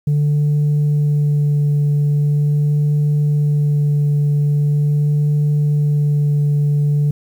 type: tone with vibrato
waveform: sine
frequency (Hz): 146.83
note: D3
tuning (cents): 0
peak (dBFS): -10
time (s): 0.07-7.11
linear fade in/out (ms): 5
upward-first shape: sine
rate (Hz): 0.42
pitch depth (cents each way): 11
effects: tanh soft clip ceiling -11 dBFS + 8-bit